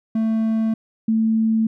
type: tone pair in turn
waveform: triangle / sine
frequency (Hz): 222.2 / 222.2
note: A3 / A3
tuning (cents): +17 / +17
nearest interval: unison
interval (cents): 0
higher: neither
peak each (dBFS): -15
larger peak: neither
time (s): 0.15-0.74 / 1.08-1.67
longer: neither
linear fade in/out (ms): 5
effects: none

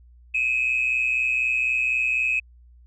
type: tone pair together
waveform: sine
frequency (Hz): 2443 / 2567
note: D#7 / E7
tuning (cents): -32 / -47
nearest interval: minor second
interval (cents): 85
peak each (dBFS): -26 / -20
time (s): 0.34-2.4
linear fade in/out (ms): 10
effects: tanh soft clip ceiling -14 dBFS + added 60 Hz sine -48 dBFS peak until 2.86 s

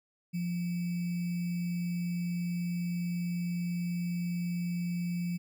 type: tone with sample-and-hold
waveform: sine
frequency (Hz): 174.61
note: F3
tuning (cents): 0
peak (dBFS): -30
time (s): 0.33-5.38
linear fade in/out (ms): 20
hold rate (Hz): 2450
effects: none

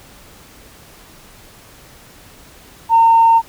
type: tone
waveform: sine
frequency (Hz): 913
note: A#5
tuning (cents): -36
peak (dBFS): -6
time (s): 2.89-3.42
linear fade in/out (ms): 50
effects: tanh soft clip ceiling -2 dBFS + pink hiss -43 dBFS RMS until 3.48 s

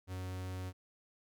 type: tone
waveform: 45% pulse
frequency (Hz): 92.5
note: F#2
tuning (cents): 0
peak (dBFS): -39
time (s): 0.07-0.73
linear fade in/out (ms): 50
effects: none

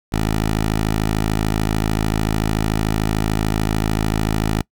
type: tone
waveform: 10% pulse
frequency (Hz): 53.5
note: A1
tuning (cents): -48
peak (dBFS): -9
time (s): 0.12-4.62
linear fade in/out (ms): 10
effects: noise-tail reverb RT60 0.1 s tail -25 dB re dry

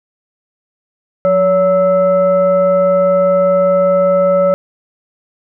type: tone with frequency modulation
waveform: sine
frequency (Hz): 565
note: C#5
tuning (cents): +33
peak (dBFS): -8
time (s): 1.25-4.54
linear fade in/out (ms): 0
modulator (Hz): 745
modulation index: 0.51
effects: none

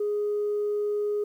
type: tone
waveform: sine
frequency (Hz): 415.3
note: G#4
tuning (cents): 0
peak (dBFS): -23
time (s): 0-1.24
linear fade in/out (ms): 5
effects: tanh soft clip ceiling -21 dBFS + 10-bit

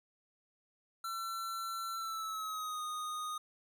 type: tone with pitch glide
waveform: square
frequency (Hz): 1350 to 1238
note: E6 to D#6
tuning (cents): +41 to -9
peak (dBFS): -38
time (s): 1.04-3.38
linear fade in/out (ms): 5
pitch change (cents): -150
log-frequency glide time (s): 1.93-2.81
effects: none

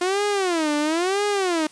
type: tone with vibrato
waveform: sawtooth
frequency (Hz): 349.2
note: F4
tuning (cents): 0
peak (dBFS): -16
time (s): 0.01-1.67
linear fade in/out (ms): 5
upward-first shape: sine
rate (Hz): 1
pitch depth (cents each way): 290
effects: white hiss -49 dBFS RMS until 1.71 s + resampled to 22050 Hz

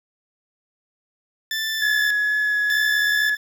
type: tone with tremolo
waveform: 20% pulse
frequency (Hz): 1763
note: A6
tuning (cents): +3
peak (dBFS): -18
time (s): 1.51-3.37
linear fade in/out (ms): 2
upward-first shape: square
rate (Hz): 0.84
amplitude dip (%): 75
type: tone with vibrato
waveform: sine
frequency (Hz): 1692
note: G#6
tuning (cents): +32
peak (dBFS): -18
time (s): 1.81-3.36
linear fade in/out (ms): 20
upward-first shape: triangle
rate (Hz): 2.2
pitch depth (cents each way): 11
effects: none

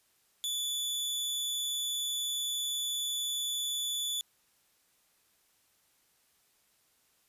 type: tone with amplitude modulation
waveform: sawtooth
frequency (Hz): 3469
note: A7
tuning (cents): -25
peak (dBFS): -27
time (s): 0.44-4.21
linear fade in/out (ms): 0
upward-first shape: sine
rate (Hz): 226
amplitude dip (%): 30
effects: white hiss -70 dBFS RMS until 7.28 s + resampled to 32000 Hz

